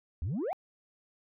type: exponential sweep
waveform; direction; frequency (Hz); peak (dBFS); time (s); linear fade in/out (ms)
sine; up; 69.3 to 825; -28; 0.22-0.53; 0
effects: tanh soft clip ceiling -29 dBFS